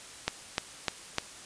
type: click train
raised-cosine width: 0.2 ms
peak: -9 dBFS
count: 4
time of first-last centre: 0.28-1.184 s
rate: 3.32 Hz
effects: white hiss -47 dBFS RMS until 1.45 s + resampled to 22050 Hz